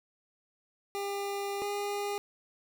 25% pulse tone pair in turn, 400.7 / 407 Hz, G4 / G#4, +38 / -35 cents, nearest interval unison, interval 27 cents, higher second, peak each -29 / -28 dBFS, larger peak second, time 0.95-1.62 / 1.62-2.18 s, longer first, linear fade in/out 0 ms, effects none

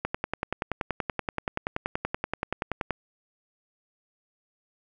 click train, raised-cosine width 0.5 ms, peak -12 dBFS, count 31, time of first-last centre 0.05-2.907 s, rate 10.5 Hz, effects none

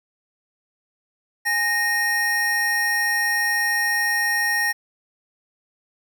square tone pair together, 828.9 / 1857 Hz, G#5 / A#6, -4 / -7 cents, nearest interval octave + major second, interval 1397 cents, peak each -30 / -20 dBFS, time 1.45-4.73 s, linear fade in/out 20 ms, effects 9-bit

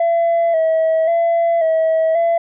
sine tone with vibrato, 659.3 Hz, E5, in tune, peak -10 dBFS, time 0-2.38 s, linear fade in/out 5 ms, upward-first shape square, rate 0.93 Hz, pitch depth 40 cents each way, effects tanh soft clip ceiling -11 dBFS

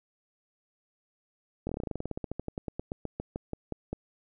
slowing click train, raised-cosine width 2 ms, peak -20 dBFS, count 28, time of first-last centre 1.67-3.93 s, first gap 22 ms, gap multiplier 1.09, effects none

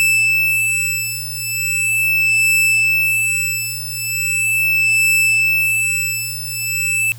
45% pulse beating tone pair, 2637 / 2637.39 Hz, E7 / E7, 0 / 0 cents, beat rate 0.39 Hz, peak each -18 / -17 dBFS, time 0-7.12 s, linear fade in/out 0 ms, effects added 115 Hz sine -33 dBFS peak until 7.18 s + white hiss -44 dBFS RMS until 7.18 s

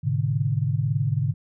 sine tone cluster, 107.5 / 131.1 / 149.3 Hz, A2 / C3 / D3, -40 / +4 / +29 cents, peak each -25 dBFS, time 0.03-1.34 s, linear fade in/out 20 ms, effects none

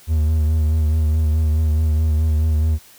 triangle tone with vibrato, 77.9 Hz, D#2, 3 cents sharp, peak -12 dBFS, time 0.07-2.79 s, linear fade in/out 50 ms, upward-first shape sine, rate 4.7 Hz, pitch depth 40 cents each way, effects white hiss -47 dBFS RMS until 2.98 s

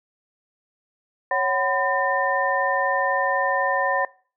sine tone cluster, 552 / 750 / 1008 / 1808 Hz, C#5 / F#5 / B5 / A6, -7 / +23 / +35 / +47 cents, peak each -25 dBFS, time 1.31-4.05 s, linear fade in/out 2 ms, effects noise-tail reverb RT60 0.4 s tail -21 dB re dry

